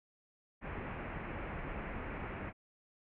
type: low-pass noise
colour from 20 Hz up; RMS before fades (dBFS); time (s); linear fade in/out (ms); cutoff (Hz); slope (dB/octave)
pink; -42; 0.61-2.53; 50; 2500; 48
effects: none